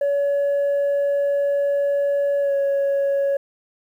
sine tone with pitch glide, 566 to 556.9 Hz, C#5 to C#5, +36 to +8 cents, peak -15 dBFS, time 0.01-3.37 s, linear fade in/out 5 ms, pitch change -28 cents, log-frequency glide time 2.4-2.53 s, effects tanh soft clip ceiling -16 dBFS + 9-bit

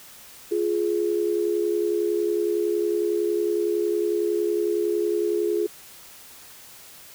sine tone pair together, 347.8 / 418.7 Hz, F4 / G#4, -7 / +14 cents, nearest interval minor third, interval 321 cents, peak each -24 / -23 dBFS, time 0.51-5.67 s, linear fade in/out 10 ms, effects white hiss -46 dBFS RMS until 7.14 s

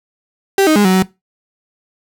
35% pulse tone with pitch steps, 390.9 / 311.5 / 205.9 / 186.7 / 187.8 Hz, G4 / D#4 / G#3 / F#3 / F#3, -5 / +2 / -15 / +16 / +26 cents, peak -7 dBFS, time 0.58-1.025 s, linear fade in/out 2 ms, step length 89 ms, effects noise-tail reverb RT60 0.2 s tail -19 dB re dry

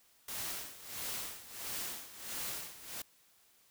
white noise with tremolo, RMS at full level -39 dBFS, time 0.28-3.02 s, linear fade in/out 5 ms, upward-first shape sine, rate 1.5 Hz, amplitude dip 80%, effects white hiss -67 dBFS RMS until 3.7 s

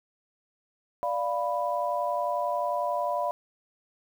sine chord, B diminished, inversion first, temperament equal, 587.3 / 698.5 / 987.8 Hz, D5 / F5 / B5, 0 / 0 / 0 cents, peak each -30 dBFS, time 1.03-3.31 s, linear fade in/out 0 ms, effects 9-bit

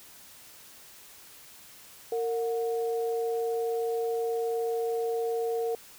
sine tone pair together, 459.5 / 727.7 Hz, A#4 / F#5, -25 / -29 cents, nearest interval minor sixth, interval 796 cents, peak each -27 / -36 dBFS, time 2.12-5.75 s, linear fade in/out 2 ms, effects white hiss -51 dBFS RMS until 5.98 s

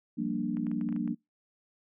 sine chord, G minor seventh, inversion third, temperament equal, 174.61 / 196 / 233.1 / 293.7 Hz, F3 / G3 / Bb3 / D4, 0 / 0 / 0 / 0 cents, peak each -37 / -36 / -32 / -34 dBFS, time 0.17-1.15 s, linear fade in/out 20 ms
clicks, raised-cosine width 0.5 ms, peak -35 dBFS, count 8, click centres 0.57 / 0.668 / 0.715 / 0.812 / 0.889 / 0.926 / 0.963 / 1.077 s
effects noise-tail reverb RT60 0.2 s tail -25 dB re dry

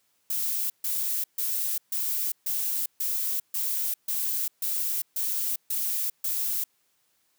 violet noise bursts, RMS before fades -28 dBFS, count 12, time 0.3-6.64 s, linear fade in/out 5 ms, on 400 ms, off 140 ms, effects white hiss -70 dBFS RMS until 7.38 s + high-pass 80 Hz 12 dB/octave

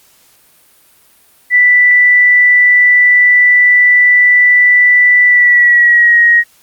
sine tone with pitch glide, 1975.5 to 1885.2 Hz, B6 to A#6, 0 to +19 cents, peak -4 dBFS, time 1.5-6.44 s, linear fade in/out 50 ms, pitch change -81 cents, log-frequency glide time 5.26-6.2 s, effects white hiss -48 dBFS RMS until 6.62 s + Opus 48 kbps

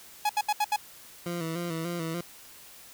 45% pulse tone bursts, 840 Hz, G#5, 19 cents sharp, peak -23 dBFS, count 5, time 0.25-0.762 s, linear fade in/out 5 ms, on 44 ms, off 73 ms
20% pulse tone with vibrato, 167.9 Hz, E3, 32 cents sharp, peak -26 dBFS, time 1.26-2.21 s, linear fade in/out 2 ms, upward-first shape square, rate 3.4 Hz, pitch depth 53 cents each way
effects white hiss -50 dBFS RMS until 2.93 s

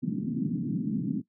white band-pass noise, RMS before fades -30 dBFS, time 0.02-1.22 s, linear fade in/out 20 ms, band 140 to 280 Hz, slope 48 dB/octave, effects noise-tail reverb RT60 0.1 s tail -17 dB re dry

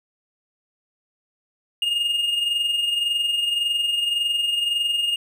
triangle tone with amplitude modulation, 2840 Hz, F7, 28 cents sharp, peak -16 dBFS, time 1.82-5.16 s, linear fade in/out 2 ms, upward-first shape sine, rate 21.8 Hz, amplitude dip 50%, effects none

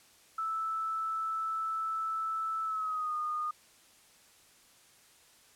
sine tone with pitch glide, 1315 to 1226.9 Hz, E6 to D#6, -5 to -25 cents, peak -31 dBFS, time 0.38-3.51 s, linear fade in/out 5 ms, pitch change -120 cents, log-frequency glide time 2.64-3.15 s, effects white hiss -61 dBFS RMS until 5.55 s + low-pass 11000 Hz 12 dB/octave

